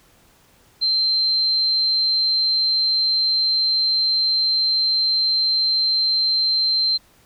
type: tone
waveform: sine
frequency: 4127 Hz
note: C8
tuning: 25 cents flat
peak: -16 dBFS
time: 0.81-6.98 s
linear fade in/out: 20 ms
effects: pink hiss -55 dBFS RMS until 7.25 s